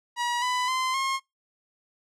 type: tone with pitch steps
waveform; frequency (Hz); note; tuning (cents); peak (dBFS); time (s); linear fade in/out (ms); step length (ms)
sawtooth; 961 / 997.2 / 1034.7 / 1073.7; B5 / B5 / C6 / C6; -48 / +16 / -20 / +44; -21; 0.16-1.2; 50; 260
effects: noise-tail reverb RT60 0.2 s tail -24 dB re dry + low-pass 8000 Hz 12 dB/octave